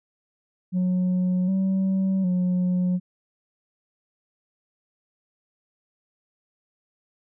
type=tone with pitch steps; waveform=sine; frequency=182.4 / 191 / 180.9 Hz; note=F#3 / G3 / F#3; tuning=-24 / -45 / -39 cents; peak=-17 dBFS; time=0.72-3 s; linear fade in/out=50 ms; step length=760 ms; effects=tanh soft clip ceiling -19 dBFS